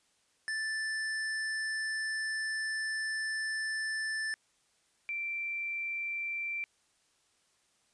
square / sine tone pair in turn, 1760 / 2349 Hz, A6 / D7, 0 / 0 cents, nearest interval perfect fourth, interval 500 cents, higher second, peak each -33 / -33 dBFS, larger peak neither, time 0.48-4.34 / 5.09-6.64 s, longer first, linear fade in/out 0 ms, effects white hiss -71 dBFS RMS until 7.93 s + resampled to 22050 Hz

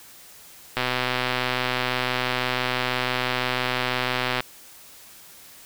click train, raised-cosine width 0.3 ms, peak -7 dBFS, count 459, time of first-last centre 0.77-4.405 s, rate 126 Hz, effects white hiss -47 dBFS RMS until 5.65 s

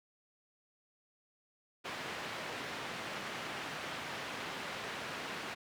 white band-pass noise, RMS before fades -42 dBFS, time 1.84-5.55 s, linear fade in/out 20 ms, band 120 to 2400 Hz, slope 12 dB/octave, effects none

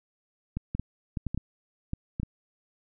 clicks, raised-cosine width 5 ms, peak -18 dBFS, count 10, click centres 0.57 / 0.75 / 0.796 / 1.172 / 1.267 / 1.346 / 1.376 / 1.934 / 2.199 / 2.232 s, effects none

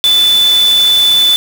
sine tone in noise, 3496 Hz, A7, 12 cents flat, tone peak -6 dBFS, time 0.04-1.36 s, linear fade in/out 0 ms, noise white, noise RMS -21 dBFS, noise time 0.04-1.36 s, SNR +12 dB, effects none

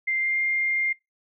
sine tone with pitch glide, 2093 to 2111 Hz, C7 to C7, 0 to +15 cents, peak -22 dBFS, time 0.07-0.93 s, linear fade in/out 10 ms, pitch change +15 cents, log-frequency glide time 0.18-0.38 s, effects noise-tail reverb RT60 0.2 s tail -22 dB re dry

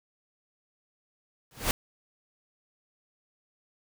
pink noise with exponential growth, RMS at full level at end -21 dBFS, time 1.51-1.71 s, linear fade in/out 1 ms, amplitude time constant 42 ms, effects none

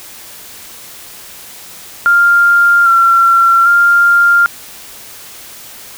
sine tone with pitch steps, 1398 / 1363 / 1397 Hz, F6 / F6 / F6, +1 / -43 / 0 cents, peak -5 dBFS, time 2.06-4.46 s, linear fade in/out 0 ms, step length 800 ms, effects white hiss -33 dBFS RMS until 5.97 s

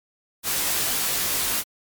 white noise with comb filter, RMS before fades -24 dBFS, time 0.43-1.64 s, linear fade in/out 50 ms, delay 19 ms, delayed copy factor -0.85, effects MP3 96 kbps

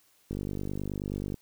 click train, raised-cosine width 3 ms, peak -21 dBFS, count 52, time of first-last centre 0.31-1.342 s, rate 49.4 Hz, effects white hiss -65 dBFS RMS until 1.41 s

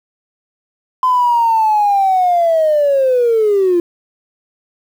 triangle linear sweep, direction down, 1026 to 340.4 Hz, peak -6 dBFS, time 1.03-3.8 s, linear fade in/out 2 ms, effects tanh soft clip ceiling -7 dBFS + 7-bit

